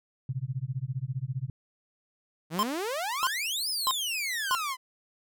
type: tone with tremolo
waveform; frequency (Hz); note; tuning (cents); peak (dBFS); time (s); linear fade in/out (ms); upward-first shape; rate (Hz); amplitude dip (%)
sine; 130.3; C3; -7; -26; 0.29-1.5; 2; sine; 15; 100
type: exponential two-way sweep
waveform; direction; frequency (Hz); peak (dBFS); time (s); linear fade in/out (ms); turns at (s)
sawtooth; up then down; 150 to 5274 to 994; -26; 2.5-4.77; 50; 3.69
type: tone bursts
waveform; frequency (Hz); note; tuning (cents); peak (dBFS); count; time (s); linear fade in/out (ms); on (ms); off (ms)
square; 1046.5; C6; 0; -24; 4; 2.59-4.55; 0; 40; 600
effects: none